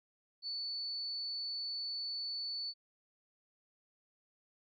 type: tone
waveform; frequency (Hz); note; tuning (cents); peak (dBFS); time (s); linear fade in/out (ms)
sine; 4470; C#8; +14; -37; 0.42-2.74; 50
effects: none